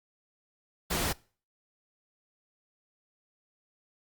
pink noise, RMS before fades -30 dBFS, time 0.9-1.13 s, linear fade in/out 10 ms, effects noise-tail reverb RT60 0.4 s tail -23 dB re dry + Opus 48 kbps

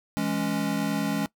square chord, C# minor, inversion first, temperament equal, 164.81 / 207.7 / 277.2 Hz, E3 / G#3 / C#4, 0 / 0 / 0 cents, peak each -33 / -29 / -29 dBFS, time 0.17-1.26 s, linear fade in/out 0 ms, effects noise-tail reverb RT60 0.1 s tail -20 dB re dry

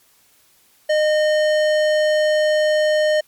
sine tone with tanh clipping, 612 Hz, D#5, 29 cents flat, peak -16 dBFS, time 0.89-3.21 s, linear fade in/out 10 ms, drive 17 dB, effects white hiss -56 dBFS RMS until 3.27 s + MP3 96 kbps

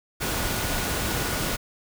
sine tone in noise, 1455 Hz, F#6, 29 cents flat, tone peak -38 dBFS, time 0.2-1.57 s, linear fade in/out 20 ms, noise pink, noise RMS -27 dBFS, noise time 0.2-1.57 s, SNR -14 dB, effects none

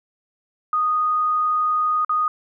sine tone with dropouts, 1239 Hz, D#6, 8 cents flat, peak -17 dBFS, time 0.73-2.28 s, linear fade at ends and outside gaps 2 ms, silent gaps 2.048-2.094 s, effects none

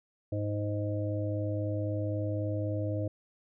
harmonic tone, 103.83 Hz, G#2, in tune, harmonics 1 / 3 / 5 / 6, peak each -31 / -36 / -38 / -39 dBFS, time 0.32-3.08 s, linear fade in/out 5 ms, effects none

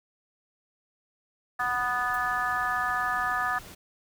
harmonic tone, 246.9 Hz, B3, in tune, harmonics 3 / 4 / 5 / 6 / 7, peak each -32 / -36 / -29 / -36 / -30 dBFS, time 1.59-3.59 s, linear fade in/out 10 ms
pink noise, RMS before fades -46 dBFS, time 1.59-3.75 s, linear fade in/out 10 ms
violet noise with exponential decay, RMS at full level -40 dBFS, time 2.14-2.22 s, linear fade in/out 0 ms, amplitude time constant 16 ms
effects none

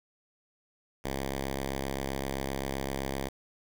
5% pulse tone, 67.7 Hz, C#2, 40 cents flat, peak -21 dBFS, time 1.04-3.29 s, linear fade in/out 10 ms, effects 8-bit

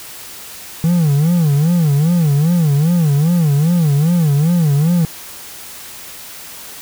triangle tone with vibrato, 157.5 Hz, D#3, 21 cents sharp, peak -8 dBFS, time 0.84-5.05 s, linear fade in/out 0 ms, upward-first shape sine, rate 2.5 Hz, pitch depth 200 cents each way, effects white hiss -33 dBFS RMS until 6.81 s

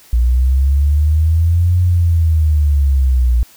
sine linear two-way sweep, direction up then down, 58.27 to 90.2 to 58.27 Hz, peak -9 dBFS, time 0.13-3.43 s, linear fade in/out 0 ms, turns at 1.81 s, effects white hiss -45 dBFS RMS until 3.56 s

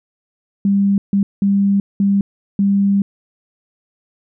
sine tone bursts at uneven times, 198.8 Hz, G3, 25 cents sharp, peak -11 dBFS, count 5, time 0.65-0.98 / 1.13-1.23 / 1.42-1.8 / 2-2.21 / 2.59-3.02 s, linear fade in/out 2 ms, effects none

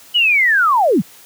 sine linear sweep, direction down, 2991 to 132 Hz, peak -10 dBFS, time 0.14-1.02 s, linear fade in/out 20 ms, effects white hiss -43 dBFS RMS until 1.25 s + high-pass 80 Hz 12 dB/octave

